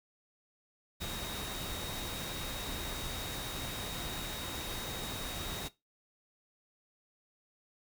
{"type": "tone in noise", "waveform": "sine", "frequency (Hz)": 3758, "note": "A#7", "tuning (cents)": 13, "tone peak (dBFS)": -43, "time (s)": [1, 5.69], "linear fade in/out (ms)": 20, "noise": "pink", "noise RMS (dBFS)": -40, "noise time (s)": [1, 5.69], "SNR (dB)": -6, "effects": ["noise-tail reverb RT60 0.2 s tail -18 dB re dry"]}